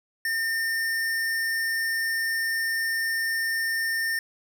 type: tone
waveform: square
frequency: 1812 Hz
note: A#6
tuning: 50 cents flat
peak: -25 dBFS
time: 0.25-4.19 s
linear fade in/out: 2 ms
effects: none